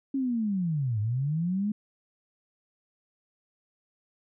sine linear two-way sweep, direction down then up, 277.2 to 101.7 to 215.1 Hz, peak -25 dBFS, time 0.14-1.72 s, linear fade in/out 5 ms, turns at 1 s, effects none

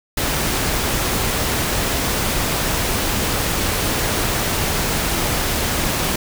pink noise, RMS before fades -20 dBFS, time 0.17-6.16 s, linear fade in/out 5 ms, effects none

